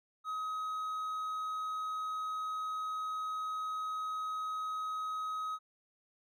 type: tone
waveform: triangle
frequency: 1267 Hz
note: D#6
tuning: 31 cents sharp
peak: -33 dBFS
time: 0.24-5.59 s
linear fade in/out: 50 ms
effects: none